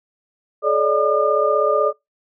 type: tone cluster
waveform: sine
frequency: 428 / 569 / 605 / 1208 Hz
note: A4 / C#5 / D#5 / D6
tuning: -48 / +45 / -49 / +48 cents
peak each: -20 dBFS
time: 0.62-1.93 s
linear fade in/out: 50 ms
effects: noise-tail reverb RT60 0.2 s tail -25 dB re dry